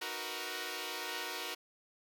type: chord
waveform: 5% pulse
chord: B major seventh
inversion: first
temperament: equal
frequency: 311.1 / 370 / 466.2 / 493.9 Hz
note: D#4 / F#4 / A#4 / B4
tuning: 0 / 0 / 0 / 0 cents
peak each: -35 / -31 / -31 / -34 dBFS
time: 0.01-1.55 s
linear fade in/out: 10 ms
effects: none